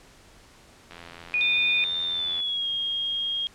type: click train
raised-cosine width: 0.3 ms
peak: -26 dBFS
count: 128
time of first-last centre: 0.91-2.402 s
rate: 85.1 Hz
type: tone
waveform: sine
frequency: 2461 Hz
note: D#7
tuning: 20 cents flat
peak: -21 dBFS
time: 1.34-1.84 s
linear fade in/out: 0 ms
type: tone with pitch glide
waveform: sine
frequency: 3606 to 3250 Hz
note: A7 to G#7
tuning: +42 to -38 cents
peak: -25 dBFS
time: 1.41-3.47 s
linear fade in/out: 0 ms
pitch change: -180 cents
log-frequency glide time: 2.07-2.68 s
effects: pink hiss -53 dBFS RMS until 3.54 s + low-pass 9000 Hz 12 dB/octave